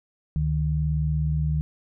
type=tone pair together; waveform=sine; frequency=72 / 152.77 Hz; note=D2 / D#3; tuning=-34 / -31 cents; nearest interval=octave + minor second; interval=1303 cents; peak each=-25 / -23 dBFS; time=0.36-1.61 s; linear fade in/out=0 ms; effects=none